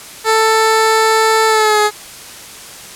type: tone with pitch glide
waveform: 15% pulse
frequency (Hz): 442.1 to 420.9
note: A4 to G#4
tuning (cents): +8 to +23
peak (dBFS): -3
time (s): 0.24-1.91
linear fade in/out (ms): 50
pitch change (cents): -85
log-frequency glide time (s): 1.47-1.8
effects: white hiss -33 dBFS RMS until 2.95 s + low-pass 11000 Hz 12 dB/octave